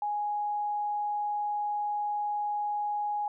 sine tone, 830.6 Hz, G#5, in tune, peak -28 dBFS, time 0.02-3.28 s, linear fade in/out 2 ms, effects none

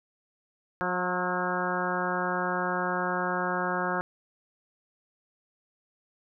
harmonic tone with a mistuned harmonic, 180 Hz, F#3, 47 cents flat, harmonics 1 / 2 / 3 / 4 / 5 / 6 / 7 / 8 / 9, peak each -35 / -35 / -35 / -35 / -35 / -35 / -35 / -35 / -35 dBFS, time 0.81-4.01 s, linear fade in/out 0 ms, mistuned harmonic 7, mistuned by +40 cents, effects none

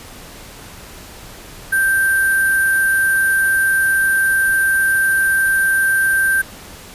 sine tone with sample-and-hold, 1568 Hz, G6, in tune, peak -12 dBFS, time 1.72-6.42 s, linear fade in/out 10 ms, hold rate 11025 Hz, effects pink hiss -37 dBFS RMS until 6.94 s + resampled to 32000 Hz

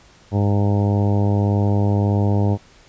harmonic tone, 101.7 Hz, G#2, 36 cents flat, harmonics 1 / 2 / 3 / 4 / 5 / 6 / 7 / 8 / 9, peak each -16 / -22 / -26 / -28 / -30 / -32 / -33 / -34 / -35 dBFS, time 0.31-2.58 s, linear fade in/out 50 ms, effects pink hiss -50 dBFS RMS until 2.88 s + resampled to 16000 Hz

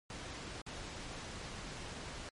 pink noise with dropouts, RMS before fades -45 dBFS, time 0.1-2.29 s, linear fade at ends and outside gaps 1 ms, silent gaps 0.616-0.664 s, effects low-pass 7000 Hz 12 dB/octave + MP3 48 kbps

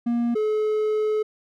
triangle tone pair in turn, 236.8 / 428.9 Hz, A#3 / A4, +27 / -44 cents, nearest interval minor seventh, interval 1029 cents, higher second, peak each -18 dBFS, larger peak neither, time 0.06-0.35 / 0.35-1.23 s, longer second, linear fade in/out 10 ms, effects none

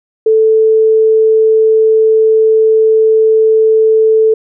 sine tone, 440 Hz, A4, in tune, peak -5 dBFS, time 0.26-4.34 s, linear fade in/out 5 ms, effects none

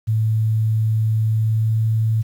sine tone with pitch glide, 110 to 111.02 Hz, A2 to A2, 0 to +16 cents, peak -15 dBFS, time 0.07-2.23 s, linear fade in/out 20 ms, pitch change +16 cents, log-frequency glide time 1.26-1.84 s, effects 8-bit

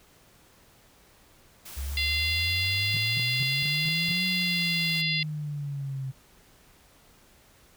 white high-pass noise, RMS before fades -43 dBFS, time 1.65-5.02 s, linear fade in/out 10 ms, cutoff 110 Hz, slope 96 dB/octave
sine exponential two-way sweep, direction up then down, 65.9 to 184.3 to 131.6 Hz, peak -30 dBFS, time 1.76-6.12 s, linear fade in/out 20 ms, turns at 4.25 s
harmonic tone, 690 Hz, F5, 21 cents flat, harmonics 3 / 4 / 5 / 6 / 7, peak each -30 / -31 / -32 / -33 / -33 dBFS, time 1.97-5.23 s, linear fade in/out 2 ms
sine tone bursts, 146.83 Hz, D3, in tune, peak -31 dBFS, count 6, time 2.94-4.114 s, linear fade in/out 0 ms, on 29 ms, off 200 ms
effects pink hiss -58 dBFS RMS until 7.76 s

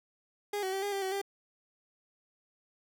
30% pulse tone with pitch steps, 410.5 / 377.7 / 387.3 / 406.3 / 393.5 / 379.4 / 396.8 Hz, G#4 / F#4 / G4 / G#4 / G4 / F#4 / G4, -20 / +36 / -21 / -38 / +7 / +43 / +21 cents, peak -29 dBFS, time 0.53-1.216 s, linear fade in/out 5 ms, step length 98 ms, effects none

